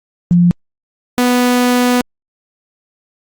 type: tone pair in turn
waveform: sine / sawtooth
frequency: 174.61 / 246.9 Hz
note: F3 / B3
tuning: 0 / 0 cents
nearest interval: tritone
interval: 600 cents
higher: second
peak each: -6 dBFS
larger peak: neither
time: 0.31-0.51 / 1.18-2.01 s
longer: second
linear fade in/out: 0 ms
effects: Opus 32 kbps